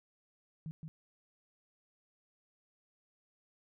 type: tone with echo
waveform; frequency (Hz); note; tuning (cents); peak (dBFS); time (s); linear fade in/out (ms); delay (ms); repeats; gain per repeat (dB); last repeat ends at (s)
sine; 158.2; D#3; +29; -39; 0.66-0.71; 0; 170; 1; -3; 0.88
effects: none